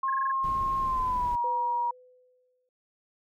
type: tone with pitch glide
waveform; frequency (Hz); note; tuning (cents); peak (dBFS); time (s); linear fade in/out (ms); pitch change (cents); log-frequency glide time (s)
sine; 1070 to 953.3; C6 to A#5; +38 to +39; -25; 0.03-1.91; 5; -199; 0.8-1.38
type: tone bursts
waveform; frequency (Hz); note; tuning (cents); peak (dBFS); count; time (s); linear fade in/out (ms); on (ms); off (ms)
sine; 1661.2; G#6; 0; -31; 6; 0.08-0.316; 5; 21; 22
type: noise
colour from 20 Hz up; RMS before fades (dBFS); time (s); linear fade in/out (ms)
brown; -38; 0.43-1.36; 10
type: tone with exponential decay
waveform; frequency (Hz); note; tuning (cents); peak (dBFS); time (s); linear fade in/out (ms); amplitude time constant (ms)
sine; 503; B4; +32; -34; 1.44-2.69; 2; 270
effects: none